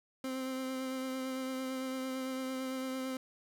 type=tone with vibrato; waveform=30% pulse; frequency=261.2 Hz; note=C4; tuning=3 cents flat; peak=-33 dBFS; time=0.24-3.17 s; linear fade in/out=2 ms; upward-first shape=triangle; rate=8.9 Hz; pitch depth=20 cents each way; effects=none